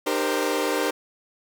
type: chord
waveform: sawtooth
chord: C minor seventh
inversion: first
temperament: equal with one note detuned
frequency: 303.1 / 392 / 466.2 / 523.3 Hz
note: Eb4 / G4 / Bb4 / C5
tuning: -45 / 0 / 0 / 0 cents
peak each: -24 dBFS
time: 0.06-0.91 s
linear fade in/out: 10 ms
effects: none